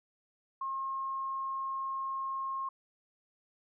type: tone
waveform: sine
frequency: 1074 Hz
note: C6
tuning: 45 cents sharp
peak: -33 dBFS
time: 0.61-2.69 s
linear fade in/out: 5 ms
effects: none